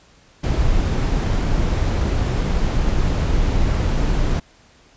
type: noise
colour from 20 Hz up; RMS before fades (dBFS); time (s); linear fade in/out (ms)
brown; -18; 0.43-4.4; 10
effects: pink hiss -52 dBFS RMS until 4.96 s + resampled to 16000 Hz